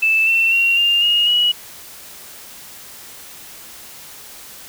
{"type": "tone with pitch steps", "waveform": "sine", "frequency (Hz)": [2637, 2691, 2746, 2802, 2859, 2917], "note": ["E7", "E7", "F7", "F7", "F7", "F#7"], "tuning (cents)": [0, 35, -30, 5, 40, -25], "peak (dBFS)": -12, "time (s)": [0.02, 1.52], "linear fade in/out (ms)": 10, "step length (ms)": 250, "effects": ["white hiss -38 dBFS RMS until 4.68 s"]}